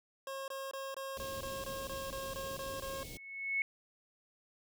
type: tone bursts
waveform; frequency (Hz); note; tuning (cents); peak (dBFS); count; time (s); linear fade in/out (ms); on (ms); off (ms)
25% pulse; 540; C#5; -45; -36; 12; 0.27-3.032; 2; 210; 22
type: band-stop noise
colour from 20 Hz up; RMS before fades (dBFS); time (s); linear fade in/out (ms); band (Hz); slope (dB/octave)
pink; -47; 1.17-3.17; 0; 600 to 2800; 24
type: tone with exponential growth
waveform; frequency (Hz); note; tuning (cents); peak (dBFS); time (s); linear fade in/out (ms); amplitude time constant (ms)
sine; 2200; C#7; -14; -28; 2.83-3.62; 1; 170
effects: none